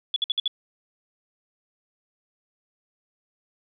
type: tone bursts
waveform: sine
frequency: 3423 Hz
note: A7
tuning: 48 cents flat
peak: -20 dBFS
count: 5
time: 0.14-0.478 s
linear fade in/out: 2 ms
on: 22 ms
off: 57 ms
effects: none